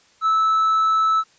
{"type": "tone with hard clipping", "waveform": "triangle", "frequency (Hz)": 1308, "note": "E6", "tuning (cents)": -14, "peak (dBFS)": -14, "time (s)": [0.21, 1.24], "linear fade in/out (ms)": 50, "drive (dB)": 1, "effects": ["white hiss -56 dBFS RMS until 1.38 s", "resampled to 16000 Hz"]}